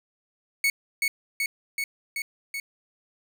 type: tone with echo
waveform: 40% pulse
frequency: 2217 Hz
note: C#7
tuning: in tune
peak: -19 dBFS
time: 0.64-0.7 s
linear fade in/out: 2 ms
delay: 380 ms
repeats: 5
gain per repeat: -2 dB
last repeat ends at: 2.6 s
effects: none